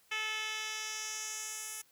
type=tone with band-pass filter sweep; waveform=10% pulse; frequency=434.1 Hz; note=A4; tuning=23 cents flat; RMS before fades=-39 dBFS; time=0.11-1.82 s; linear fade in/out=10 ms; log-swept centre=2800 to 9800 Hz; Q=1.7; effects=white hiss -67 dBFS RMS until 1.91 s